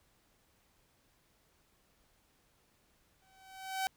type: tone with exponential growth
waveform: sawtooth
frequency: 764 Hz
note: G5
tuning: 45 cents flat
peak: -26 dBFS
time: 3.22-3.87 s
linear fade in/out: 0 ms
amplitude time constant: 140 ms
effects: pink hiss -71 dBFS RMS until 3.96 s